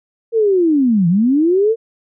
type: linear two-way sweep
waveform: sine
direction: down then up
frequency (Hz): 467.6 to 163 to 465.5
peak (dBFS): -10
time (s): 0.32-1.76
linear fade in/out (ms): 50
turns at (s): 1.08
effects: none